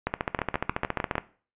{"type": "two click trains", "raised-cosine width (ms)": 0.5, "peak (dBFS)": [-11, -10], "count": [6, 17], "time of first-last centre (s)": [[0.39, 1.155], [0.07, 1.181]], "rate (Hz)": [6.54, 14.4], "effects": ["noise-tail reverb RT60 0.4 s tail -17 dB re dry", "resampled to 8000 Hz"]}